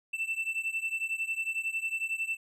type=beating tone pair; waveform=triangle; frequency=2663 / 2674 Hz; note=E7 / E7; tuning=+17 / +24 cents; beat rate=11 Hz; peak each=-31 / -33 dBFS; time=0.13-2.37 s; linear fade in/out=10 ms; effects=resampled to 32000 Hz